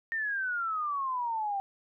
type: exponential sweep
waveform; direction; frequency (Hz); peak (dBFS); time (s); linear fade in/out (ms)
sine; down; 1842 to 777; -29; 0.12-1.6; 0
effects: none